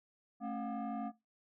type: tone with frequency modulation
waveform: sine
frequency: 220.1 Hz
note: A3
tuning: 1 cent sharp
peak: -35 dBFS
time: 0.4-1.12 s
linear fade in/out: 50 ms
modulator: 492 Hz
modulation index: 1.3
effects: noise-tail reverb RT60 0.2 s tail -20 dB re dry + tanh soft clip ceiling -34 dBFS